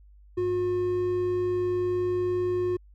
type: tone pair together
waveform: triangle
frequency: 100.85 / 359.9 Hz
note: G2 / F#4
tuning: +50 / -48 cents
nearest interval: octave + minor seventh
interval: 2202 cents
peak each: -34 / -22 dBFS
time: 0.37-2.77 s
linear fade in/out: 10 ms
effects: added 50 Hz sine -50 dBFS peak until 2.94 s